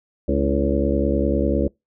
harmonic tone with a mistuned harmonic, 70 Hz, C#2, 18 cents sharp, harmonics 1 / 2 / 3 / 4 / 5 / 6 / 7 / 8, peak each -23 / -31 / -24 / -25 / -25 / -28 / -26 / -26 dBFS, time 0.28-1.68 s, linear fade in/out 5 ms, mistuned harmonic 5, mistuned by -72 cents, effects noise-tail reverb RT60 0.2 s tail -26 dB re dry

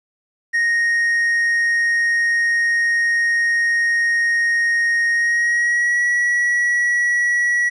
triangle tone with pitch glide, 1864.7 to 1930.5 Hz, A#6 to B6, 0 to -40 cents, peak -13 dBFS, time 0.53-7.7 s, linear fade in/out 20 ms, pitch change +60 cents, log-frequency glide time 5.12-6.03 s, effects resampled to 22050 Hz + 9-bit

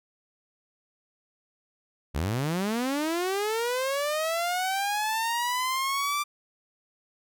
sawtooth linear sweep, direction up, 62.5 to 1184 Hz, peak -22 dBFS, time 2.14-6.24 s, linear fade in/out 20 ms, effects none

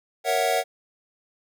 square chord, F# dominant seventh, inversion first, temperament equal, 466.2 / 554.4 / 659.3 / 740 Hz, A#4 / C#5 / E5 / F#5, 0 / 0 / 0 / 0 cents, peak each -29 / -28 / -27 / -25 dBFS, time 0.24-0.64 s, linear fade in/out 50 ms, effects none

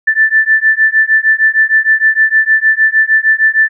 sine beating tone pair, 1760 / 1766.5 Hz, A6 / A6, 0 / +6 cents, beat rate 6.5 Hz, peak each -10 dBFS, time 0.07-3.69 s, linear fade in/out 10 ms, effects none

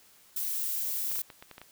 violet noise, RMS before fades -32 dBFS, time 0.36-1.22 s, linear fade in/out 5 ms
clicks, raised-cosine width 0.3 ms, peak -29 dBFS, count 8, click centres 1.115 / 1.158 / 1.191 / 1.302 / 1.425 / 1.513 / 1.581 / 1.616 s
effects white hiss -59 dBFS RMS until 1.71 s

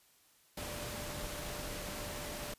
sine tone in noise, 591 Hz, D5, 11 cents sharp, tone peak -48 dBFS, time 0.57-2.54 s, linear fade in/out 5 ms, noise pink, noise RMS -42 dBFS, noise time 0.57-2.54 s, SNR -9 dB, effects white hiss -67 dBFS RMS until 2.58 s + resampled to 32000 Hz

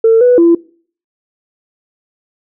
sine tone with pitch steps, 450.4 / 492.9 / 338 Hz, A4 / B4 / E4, +40 / -3 / +43 cents, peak -3 dBFS, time 0.04-0.55 s, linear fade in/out 5 ms, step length 170 ms, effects noise-tail reverb RT60 0.5 s tail -23 dB re dry + tanh soft clip ceiling 0 dBFS

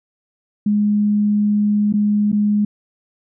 sine tone with dropouts, 207.9 Hz, G#3, 2 cents sharp, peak -13 dBFS, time 0.66-2.65 s, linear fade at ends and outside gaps 5 ms, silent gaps 1.926-1.937 / 2.318-2.327 s, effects none

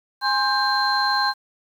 sine tone cluster, 825 / 1054 / 1583 / 4144 Hz, G#5 / C6 / G6 / C8, -12 / +12 / +17 / -17 cents, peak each -23 dBFS, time 0.21-1.34 s, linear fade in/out 50 ms, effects tanh soft clip ceiling -9 dBFS + 8-bit

